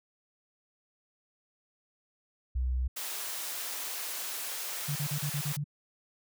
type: tone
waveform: sine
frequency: 63.2 Hz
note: B1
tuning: 41 cents sharp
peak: -27 dBFS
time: 2.55-2.88 s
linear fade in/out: 10 ms
type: high-pass noise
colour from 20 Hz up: white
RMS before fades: -37 dBFS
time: 2.96-5.57 s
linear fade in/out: 10 ms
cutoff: 490 Hz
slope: 12 dB/octave
type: tone bursts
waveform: sine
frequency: 146.1 Hz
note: D3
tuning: 9 cents flat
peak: -30 dBFS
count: 7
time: 4.88-5.642 s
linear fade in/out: 10 ms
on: 78 ms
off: 36 ms
effects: none